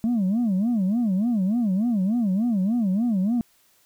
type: tone with vibrato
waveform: sine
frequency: 212 Hz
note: G#3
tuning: 36 cents sharp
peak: -17 dBFS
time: 0.04-3.41 s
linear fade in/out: 0 ms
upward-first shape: sine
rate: 3.4 Hz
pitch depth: 250 cents each way
effects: tanh soft clip ceiling -18 dBFS + white hiss -61 dBFS RMS until 3.85 s